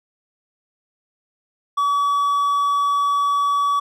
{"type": "tone with hard clipping", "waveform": "triangle", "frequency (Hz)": 1140, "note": "C#6", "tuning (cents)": 48, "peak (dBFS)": -17, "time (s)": [1.77, 3.8], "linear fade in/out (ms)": 10, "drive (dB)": 6, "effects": []}